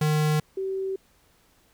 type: tone pair in turn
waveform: square / sine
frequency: 152.7 / 383.9 Hz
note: D#3 / G4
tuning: -32 / -36 cents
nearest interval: octave + major third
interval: 1596 cents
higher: second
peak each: -21 / -26 dBFS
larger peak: first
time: 0.01-0.4 / 0.57-0.96 s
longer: neither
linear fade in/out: 5 ms
effects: pink hiss -62 dBFS RMS until 1.73 s